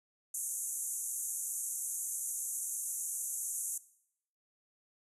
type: band-pass noise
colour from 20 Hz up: white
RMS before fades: -38 dBFS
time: 0.34-3.78 s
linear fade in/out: 5 ms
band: 6300 to 12000 Hz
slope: 96 dB/octave
effects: noise-tail reverb RT60 0.7 s tail -18 dB re dry